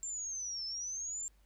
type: linear two-way sweep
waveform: sine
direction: down then up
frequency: 7390 to 5230 to 7390 Hz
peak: -37 dBFS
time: 0.03-1.28 s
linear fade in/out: 0 ms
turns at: 0.65 s
effects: added 50 Hz sine -63 dBFS peak until 1.45 s + pink hiss -73 dBFS RMS until 1.45 s